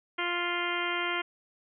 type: harmonic tone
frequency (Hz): 349.4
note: F4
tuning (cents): +1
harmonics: 1 / 2 / 3 / 4 / 5 / 6 / 7 / 8 / 9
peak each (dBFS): -36 / -39 / -36 / -35 / -40 / -34 / -40 / -40 / -39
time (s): 0.18-1.22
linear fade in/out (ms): 10
effects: none